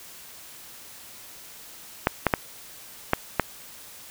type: clicks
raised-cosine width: 0.5 ms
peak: -3 dBFS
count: 5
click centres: 2.071 / 2.267 / 2.338 / 3.134 / 3.397 s
effects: white hiss -45 dBFS RMS until 4.1 s